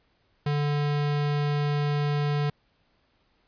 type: tone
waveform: square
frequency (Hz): 146.2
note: D3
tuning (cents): -7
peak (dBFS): -24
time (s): 0.46-2.5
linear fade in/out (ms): 5
effects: pink hiss -68 dBFS RMS until 3.47 s + resampled to 11025 Hz